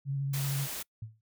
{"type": "tone with vibrato", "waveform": "sine", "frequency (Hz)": 138.3, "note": "C#3", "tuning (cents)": -4, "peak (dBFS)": -29, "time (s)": [0.05, 0.68], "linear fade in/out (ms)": 50, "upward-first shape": "sine", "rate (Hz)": 13, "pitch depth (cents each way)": 22}
{"type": "noise", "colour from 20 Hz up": "white", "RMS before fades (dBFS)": -38, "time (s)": [0.33, 0.83], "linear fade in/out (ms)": 10}
{"type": "tone with exponential decay", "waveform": "sine", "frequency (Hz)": 110, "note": "A2", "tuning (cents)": 0, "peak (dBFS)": -34, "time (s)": [1.02, 1.21], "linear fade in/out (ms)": 5, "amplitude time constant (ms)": 40}
{"effects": ["noise-tail reverb RT60 0.1 s tail -25 dB re dry"]}